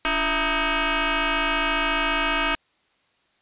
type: tone with frequency modulation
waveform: sine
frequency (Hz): 659.3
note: E5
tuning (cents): 0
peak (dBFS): -20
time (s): 0.05-2.55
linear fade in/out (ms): 0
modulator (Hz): 316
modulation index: 7.5
effects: white hiss -65 dBFS RMS until 3.41 s + resampled to 8000 Hz